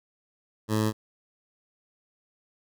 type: tone with notch filter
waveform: 15% pulse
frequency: 108.4 Hz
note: A2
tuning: 25 cents flat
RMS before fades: -25 dBFS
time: 0.68-0.93 s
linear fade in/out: 50 ms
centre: 2300 Hz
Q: 2
effects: none